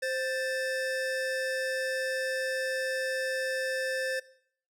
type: tone pair together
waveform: square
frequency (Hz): 523.3 / 1763.5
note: C5 / A6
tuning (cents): 0 / +3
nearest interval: octave + major sixth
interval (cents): 2103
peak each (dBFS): -32 / -34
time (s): 0.02-4.2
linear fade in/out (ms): 10
effects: noise-tail reverb RT60 0.6 s tail -19 dB re dry + low-pass 11000 Hz 12 dB/octave